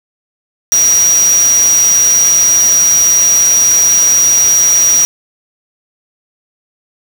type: tone in noise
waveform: sine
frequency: 5760 Hz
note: F#8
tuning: 47 cents flat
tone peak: -6 dBFS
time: 0.72-5.05 s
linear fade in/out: 0 ms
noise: white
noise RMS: -19 dBFS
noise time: 0.72-5.05 s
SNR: +10 dB
effects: none